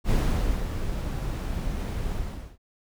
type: noise with ADSR envelope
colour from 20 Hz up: brown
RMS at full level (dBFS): -21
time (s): 0.04-2.58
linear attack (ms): 68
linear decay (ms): 540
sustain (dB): -8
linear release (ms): 450
effects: none